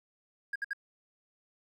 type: tone bursts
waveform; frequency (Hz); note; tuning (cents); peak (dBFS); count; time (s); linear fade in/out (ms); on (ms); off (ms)
triangle; 1629; G#6; -34; -28; 3; 0.53-0.733; 5; 27; 61
effects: tanh soft clip ceiling -27 dBFS